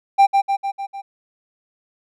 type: tone with echo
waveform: triangle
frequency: 790 Hz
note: G5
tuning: 13 cents sharp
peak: -6 dBFS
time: 0.18-0.27 s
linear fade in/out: 20 ms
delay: 150 ms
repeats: 5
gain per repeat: -4 dB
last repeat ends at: 1.02 s
effects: none